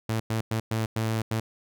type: tone bursts at uneven times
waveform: sawtooth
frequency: 111.4 Hz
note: A2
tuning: 22 cents sharp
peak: -21 dBFS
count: 6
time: 0.09-0.2 / 0.3-0.41 / 0.51-0.6 / 0.71-0.86 / 0.96-1.22 / 1.31-1.4 s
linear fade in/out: 5 ms
effects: none